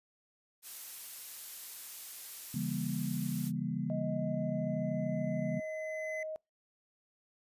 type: noise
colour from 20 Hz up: blue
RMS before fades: -44 dBFS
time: 0.62-3.52 s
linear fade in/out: 50 ms
type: chord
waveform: sine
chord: C# diminished seventh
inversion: none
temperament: just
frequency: 138.59 / 166.31 / 199.57 / 239.5 Hz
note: C#3 / E3 / G3 / Bb3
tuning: 0 / +16 / +31 / +47 cents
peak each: -38 dBFS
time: 2.54-5.6 s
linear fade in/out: 5 ms
type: tone with exponential growth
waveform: triangle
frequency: 2031 Hz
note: B6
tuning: 48 cents sharp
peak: -36 dBFS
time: 3.56-6.23 s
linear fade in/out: 2 ms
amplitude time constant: 580 ms
type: tone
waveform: sine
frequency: 627 Hz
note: D#5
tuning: 13 cents sharp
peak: -37 dBFS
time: 3.9-6.36 s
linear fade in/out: 0 ms
effects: noise-tail reverb RT60 0.2 s tail -26 dB re dry + resampled to 32000 Hz